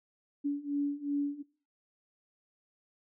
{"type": "beating tone pair", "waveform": "sine", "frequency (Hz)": [284.6, 287.3], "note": ["C#4", "D4"], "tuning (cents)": [46, -38], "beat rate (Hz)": 2.7, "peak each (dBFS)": [-34, -32], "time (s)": [0.44, 1.43], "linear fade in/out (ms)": 20, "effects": ["noise-tail reverb RT60 0.4 s tail -21 dB re dry"]}